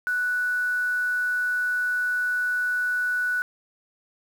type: tone with quantisation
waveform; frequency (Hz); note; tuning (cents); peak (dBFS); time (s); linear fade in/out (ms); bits
sine; 1480; F#6; 0; -22; 0.07-3.42; 0; 7
effects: none